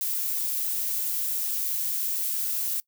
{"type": "noise", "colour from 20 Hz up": "violet", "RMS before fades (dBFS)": -28, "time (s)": [0.01, 2.8], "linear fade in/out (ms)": 0, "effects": ["noise-tail reverb RT60 0.1 s tail -23 dB re dry"]}